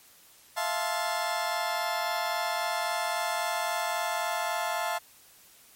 30% pulse chord, F major seventh, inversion third, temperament just, 654.8 / 698.5 / 873.1 / 1047.7 Hz, E5 / F5 / A5 / C6, -12 / 0 / -14 / +2 cents, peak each -32 / -30 / -30 / -33 dBFS, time 0.56-4.99 s, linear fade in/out 20 ms, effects white hiss -56 dBFS RMS until 5.75 s + MP3 64 kbps

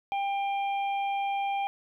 harmonic tone, 795 Hz, G5, 24 cents sharp, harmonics 1 / 3 / 4, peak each -27 / -38 / -45 dBFS, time 0.12-1.67 s, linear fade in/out 0 ms, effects 11-bit

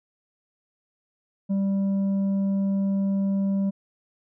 sine tone with tanh clipping, 196 Hz, G3, in tune, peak -22 dBFS, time 1.49-3.71 s, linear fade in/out 20 ms, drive 5 dB, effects none

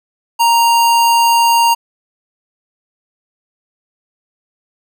square tone, 932.3 Hz, A#5, in tune, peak -9 dBFS, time 0.39-1.75 s, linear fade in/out 20 ms, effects none

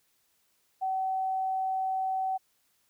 sine tone, 760 Hz, F#5, 46 cents sharp, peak -27 dBFS, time 0.81-2.38 s, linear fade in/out 20 ms, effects white hiss -71 dBFS RMS until 2.89 s

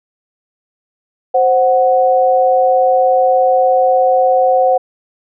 sine tone pair together, 523.3 / 740.1 Hz, C5 / F#5, 0 / 0 cents, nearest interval tritone, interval 600 cents, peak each -11 dBFS, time 1.34-4.78 s, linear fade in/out 10 ms, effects none

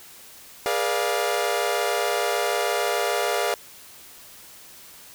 sawtooth chord, G# diminished seventh, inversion none, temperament equal with one note detuned, 415.3 / 482 / 587.3 / 698.5 Hz, G#4 / B4 / D5 / F5, 0 / -42 / 0 / 0 cents, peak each -24 / -24 / -24 / -23 dBFS, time 0.66-3.54 s, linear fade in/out 0 ms, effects white hiss -46 dBFS RMS until 5.14 s

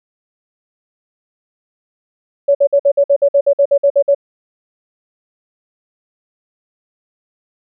sine tone bursts, 564 Hz, C#5, 30 cents sharp, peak -7 dBFS, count 14, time 2.48-4.148 s, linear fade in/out 10 ms, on 69 ms, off 54 ms, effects none

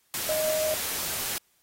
sine tone in noise, 622 Hz, D#5, 1 cent flat, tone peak -25 dBFS, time 0.29-0.74 s, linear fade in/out 0 ms, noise white, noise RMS -31 dBFS, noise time 0.14-1.38 s, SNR +3 dB, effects white hiss -67 dBFS RMS until 1.62 s + AAC 48 kbps

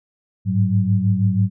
sine tone cluster, 101.6 / 107.8 / 187.2 Hz, G#2 / A2 / F#3, -38 / -35 / +20 cents, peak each -19 dBFS, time 0.45-1.5 s, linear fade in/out 50 ms, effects none

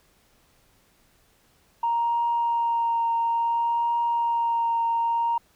sine tone with vibrato, 932.3 Hz, A#5, in tune, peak -20 dBFS, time 1.83-5.38 s, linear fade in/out 5 ms, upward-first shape triangle, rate 0.58 Hz, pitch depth 15 cents each way, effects tanh soft clip ceiling -16 dBFS + pink hiss -62 dBFS RMS until 5.55 s

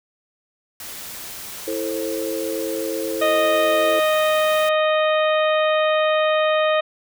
white noise, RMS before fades -34 dBFS, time 0.8-4.69 s, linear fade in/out 2 ms
sine chord, A minor, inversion second, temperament just, 330 / 440 / 528 Hz, E4 / A4 / C5, +2 / 0 / +16 cents, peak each -27 dBFS, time 1.67-4 s, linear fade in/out 10 ms
harmonic tone, 620 Hz, D#5, 6 cents flat, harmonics 1 / 2 / 3 / 4 / 5 / 6, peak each -17 / -23 / -27 / -29 / -31 / -33 dBFS, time 3.21-6.81 s, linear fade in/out 10 ms
effects none

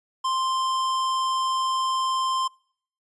sine tone with hard clipping, 1046.5 Hz, C6, in tune, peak -24 dBFS, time 0.24-2.48 s, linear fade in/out 10 ms, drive 15 dB, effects noise-tail reverb RT60 0.6 s tail -26 dB re dry + resampled to 24000 Hz

